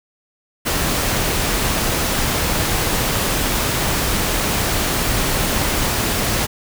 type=noise; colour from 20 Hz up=pink; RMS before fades=-19 dBFS; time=0.65-6.47 s; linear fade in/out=20 ms; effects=none